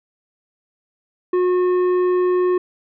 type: tone with tanh clipping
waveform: sine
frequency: 362.2 Hz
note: F#4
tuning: 37 cents flat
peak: -16 dBFS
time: 1.33-2.58 s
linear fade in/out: 5 ms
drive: 9 dB
effects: none